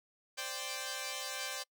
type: chord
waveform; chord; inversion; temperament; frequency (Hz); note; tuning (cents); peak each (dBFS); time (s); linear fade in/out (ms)
5% pulse; C suspended second; none; equal; 523.3 / 587.3 / 784; C5 / D5 / G5; 0 / 0 / 0; -31; 0.37-1.64; 20
effects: noise-tail reverb RT60 0.1 s tail -25 dB re dry